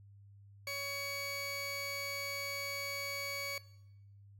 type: tone pair together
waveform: 25% pulse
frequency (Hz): 560 / 2250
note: C#5 / C#7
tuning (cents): +18 / +25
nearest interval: 2 octaves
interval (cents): 2407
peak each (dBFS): -40 / -35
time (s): 0.67-3.58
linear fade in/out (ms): 2
effects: noise-tail reverb RT60 0.8 s tail -18 dB re dry + added 100 Hz sine -55 dBFS peak until 4.39 s